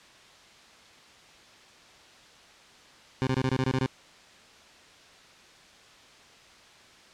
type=tone bursts; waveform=20% pulse; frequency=130.81 Hz; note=C3; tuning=in tune; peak=-19 dBFS; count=9; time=3.22-3.861 s; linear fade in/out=0 ms; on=49 ms; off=25 ms; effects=white hiss -53 dBFS RMS until 7.13 s + low-pass 5000 Hz 12 dB/octave